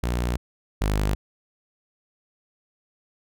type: tone pair in turn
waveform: sawtooth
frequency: 60 / 51.1 Hz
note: B1 / G#1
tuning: -49 / -27 cents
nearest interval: minor third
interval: 278 cents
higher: first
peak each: -19 / -17 dBFS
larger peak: second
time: 0.03-0.37 / 0.81-1.15 s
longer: neither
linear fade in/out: 5 ms
effects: none